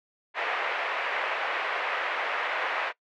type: band-pass noise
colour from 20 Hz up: white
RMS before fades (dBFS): -30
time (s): 0.34-2.93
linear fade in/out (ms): 50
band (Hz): 500 to 2300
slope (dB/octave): 24
effects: noise-tail reverb RT60 0.1 s tail -21 dB re dry